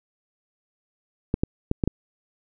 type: clicks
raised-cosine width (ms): 3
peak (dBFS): -8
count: 5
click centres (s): 1.341 / 1.435 / 1.714 / 1.838 / 1.876
effects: none